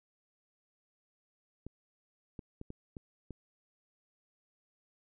clicks, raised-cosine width 3 ms, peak -30 dBFS, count 6, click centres 1.666 / 2.392 / 2.614 / 2.704 / 2.968 / 3.307 s, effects none

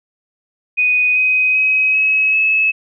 sine tone with pitch steps, 2489 / 2514 / 2538 / 2563 / 2589 Hz, D#7 / D#7 / D#7 / E7 / E7, 0 / +17 / +34 / -49 / -32 cents, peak -11 dBFS, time 0.77-2.72 s, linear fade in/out 20 ms, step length 390 ms, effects none

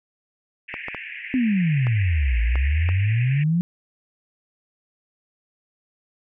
white band-pass noise, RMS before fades -35 dBFS, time 0.68-3.44 s, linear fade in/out 10 ms, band 1700 to 2700 Hz, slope 96 dB/octave
clicks, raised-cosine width 0.5 ms, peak -15 dBFS, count 6, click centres 0.741 / 0.884 / 0.947 / 1.869 / 2.556 / 2.89 s
sine exponential two-way sweep, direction down then up, 266.4 to 55 to 178.3 Hz, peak -17 dBFS, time 1.34-3.61 s, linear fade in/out 0 ms, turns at 2.41 s
effects none

